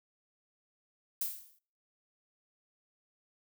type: noise with exponential decay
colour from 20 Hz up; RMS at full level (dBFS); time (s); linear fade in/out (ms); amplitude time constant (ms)
violet; -31; 1.21-1.59; 5; 81
effects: noise-tail reverb RT60 0.5 s tail -25 dB re dry